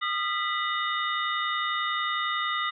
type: tone cluster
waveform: sine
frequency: 1228 / 1359 / 1976 / 2933 / 3664 Hz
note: D#6 / F6 / B6 / F#7 / A#7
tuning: -23 / -48 / 0 / -16 / -31 cents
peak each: -29 / -36 / -31 / -38 / -33 dBFS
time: 0.01-2.71 s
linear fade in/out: 20 ms
effects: none